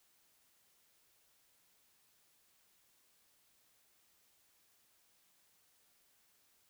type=silence; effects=white hiss -72 dBFS RMS until 6.69 s